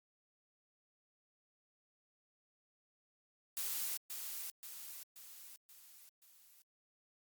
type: noise with echo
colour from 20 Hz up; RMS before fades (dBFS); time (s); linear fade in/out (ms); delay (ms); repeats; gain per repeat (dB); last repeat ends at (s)
blue; -39; 3.57-3.97; 0; 530; 5; -5; 6.62
effects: Opus 48 kbps